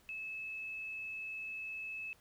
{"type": "tone", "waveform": "sine", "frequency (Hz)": 2600, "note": "E7", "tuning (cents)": -24, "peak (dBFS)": -40, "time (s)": [0.09, 2.13], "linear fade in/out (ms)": 0, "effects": ["pink hiss -67 dBFS RMS until 2.2 s"]}